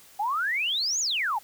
sine exponential two-way sweep, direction up then down, 784 to 7040 to 784 Hz, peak -24 dBFS, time 0.19-1.39 s, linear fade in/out 10 ms, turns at 1 s, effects white hiss -53 dBFS RMS until 1.43 s

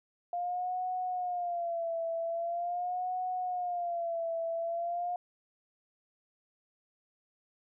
sine tone with vibrato, 698.5 Hz, F5, in tune, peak -31 dBFS, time 0.33-5.16 s, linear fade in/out 2 ms, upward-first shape sine, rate 0.43 Hz, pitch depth 90 cents each way, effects none

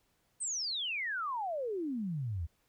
sine exponential sweep, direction down, 8640 to 75.3 Hz, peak -33 dBFS, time 0.4-2.47 s, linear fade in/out 20 ms, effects pink hiss -74 dBFS RMS until 2.68 s

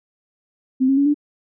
sine tone with pitch steps, 260 / 270.6 / 281.6 / 293 Hz, C4 / C#4 / C#4 / D4, -11 / -42 / +27 / -4 cents, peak -13 dBFS, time 0.8-1.144 s, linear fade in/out 20 ms, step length 86 ms, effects none

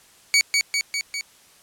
20% pulse tone with echo, 2256 Hz, C#7, 30 cents sharp, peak -9 dBFS, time 0.34-0.41 s, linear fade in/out 0 ms, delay 200 ms, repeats 4, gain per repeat -3 dB, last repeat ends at 1.21 s, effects white hiss -53 dBFS RMS until 1.62 s + low-pass 11000 Hz 12 dB/octave

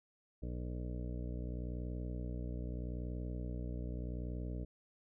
harmonic tone, 60.8 Hz, B1, 26 cents flat, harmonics 1 / 2 / 3 / 4 / 5 / 7 / 8 / 9 / 10, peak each -40 / -45 / -48 / -51 / -50 / -54 / -56 / -59 / -58 dBFS, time 0.42-4.65 s, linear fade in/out 10 ms, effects none

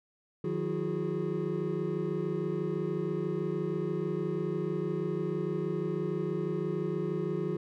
triangle tone cluster, 154.2 / 180.4 / 330.9 / 364.9 / 415.8 Hz, D#3 / F#3 / E4 / F#4 / G#4, -15 / -44 / +7 / -24 / +2 cents, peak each -34 / -34 / -37 / -33 / -34 dBFS, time 0.44-7.57 s, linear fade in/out 5 ms, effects none

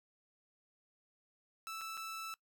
sawtooth tone with dropouts, 1318.5 Hz, E6, in tune, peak -38 dBFS, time 1.67-2.34 s, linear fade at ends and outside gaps 0 ms, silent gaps 1.811-1.815 / 1.97-1.975 s, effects noise-tail reverb RT60 0.1 s tail -22 dB re dry

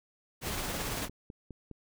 pink noise with tremolo, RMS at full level -34 dBFS, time 0.41-1.09 s, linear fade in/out 50 ms, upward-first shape sine, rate 18 Hz, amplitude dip 25%
click train, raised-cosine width 3 ms, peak -31 dBFS, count 5, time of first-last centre 0.89-1.713 s, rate 4.86 Hz
effects none

